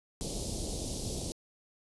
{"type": "band-stop noise", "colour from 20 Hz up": "pink", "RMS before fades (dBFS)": -36, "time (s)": [0.21, 1.32], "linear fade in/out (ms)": 0, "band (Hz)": [620, 4000], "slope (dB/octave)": 24, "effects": ["resampled to 24000 Hz"]}